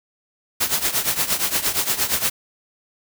white noise with tremolo, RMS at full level -18 dBFS, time 0.6-2.3 s, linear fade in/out 10 ms, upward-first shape triangle, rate 8.6 Hz, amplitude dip 85%, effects none

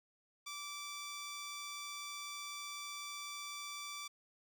10% pulse tone, 1164 Hz, D6, 16 cents flat, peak -35 dBFS, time 0.46-4.08 s, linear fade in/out 10 ms, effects none

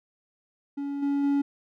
triangle tone with level steps, 282.1 Hz, C#4, 30 cents sharp, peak -27 / -21 / -19 dBFS, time 0.77-1.42 s, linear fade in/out 10 ms, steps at 1.02 / 1.23 s, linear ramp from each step 10 ms, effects none

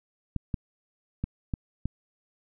clicks, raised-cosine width 5 ms, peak -16 dBFS, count 5, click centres 0.363 / 0.542 / 1.24 / 1.538 / 1.856 s, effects none

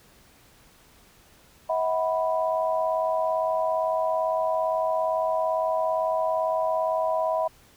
sine chord, E suspended second, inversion none, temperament equal with one note detuned, 642.3 / 740 / 987.8 Hz, E5 / F#5 / B5, -45 / 0 / 0 cents, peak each -24 / -30 / -28 dBFS, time 1.69-7.48 s, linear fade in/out 10 ms, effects pink hiss -56 dBFS RMS until 7.76 s

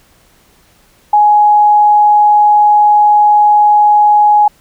sine tone, 836 Hz, G#5, 11 cents sharp, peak -4 dBFS, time 1.13-4.48 s, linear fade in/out 5 ms, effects pink hiss -49 dBFS RMS until 4.6 s

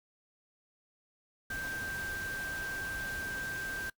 sine tone in noise, 1572 Hz, G6, 4 cents sharp, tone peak -36 dBFS, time 1.5-3.9 s, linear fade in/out 5 ms, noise pink, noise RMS -44 dBFS, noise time 1.5-3.9 s, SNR +5 dB, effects noise-tail reverb RT60 0.1 s tail -20 dB re dry

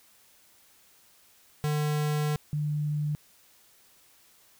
square / sine tone pair in turn, 150 / 149.05 Hz, D3 / D3, +37 / +26 cents, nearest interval unison, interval 11 cents, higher first, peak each -26 dBFS, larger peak neither, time 1.64-2.36 / 2.53-3.15 s, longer first, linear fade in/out 0 ms, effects white hiss -60 dBFS RMS until 4.59 s

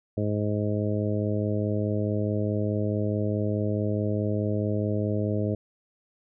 harmonic tone, 104.7 Hz, G#2, 15 cents sharp, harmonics 1 / 2 / 3 / 4 / 5 / 6, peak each -27 / -30 / -32 / -33 / -34 / -35 dBFS, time 0.17-5.55 s, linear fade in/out 5 ms, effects none

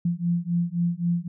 sine beating tone pair, 170.6 / 174.4 Hz, F3 / F3, -40 / -2 cents, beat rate 3.8 Hz, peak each -25 dBFS, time 0.05-1.28 s, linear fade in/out 5 ms, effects none

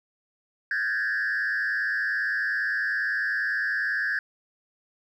sine tone with frequency modulation, 1661.2 Hz, G#6, in tune, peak -22 dBFS, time 0.71-4.19 s, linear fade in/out 2 ms, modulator 110 Hz, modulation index 1.2, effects tanh soft clip ceiling -22 dBFS + 10-bit

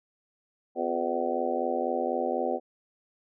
harmonic tone with a mistuned harmonic, 84 Hz, E2, 33 cents sharp, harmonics 3 / 4 / 5 / 6 / 7 / 8 / 9, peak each -35 / -34 / -35 / -32 / -33 / -37 / -32 dBFS, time 0.75-2.6 s, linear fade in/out 50 ms, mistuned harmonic 4, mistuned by +77 cents, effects none

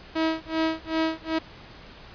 sawtooth tone with tremolo, 321.2 Hz, E4, 45 cents flat, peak -17 dBFS, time 0.15-1.39 s, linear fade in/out 10 ms, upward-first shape sine, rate 2.6 Hz, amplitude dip 100%, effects pink hiss -46 dBFS RMS until 2.14 s + resampled to 11025 Hz

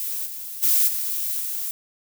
violet noise with level steps, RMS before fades -28 / -34 / -18 / -26 / -28 dBFS, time 0-1.71 s, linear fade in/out 0 ms, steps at 0.25 / 0.62 / 0.87 / 1.39 s, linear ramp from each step 20 ms, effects none

